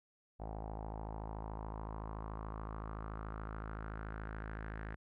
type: tone with low-pass filter sweep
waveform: sawtooth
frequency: 53.7 Hz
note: A1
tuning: 41 cents flat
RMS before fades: -44 dBFS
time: 0.39-4.96 s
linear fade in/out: 20 ms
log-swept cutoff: 770 to 1700 Hz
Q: 4.1
effects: none